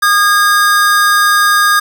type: tone pair together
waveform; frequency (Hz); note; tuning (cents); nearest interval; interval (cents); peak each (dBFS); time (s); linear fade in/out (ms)
square; 1224 / 1633.8; D#6 / G#6; -29 / -29; perfect fourth; 500; -11; 0.02-1.8; 10
effects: none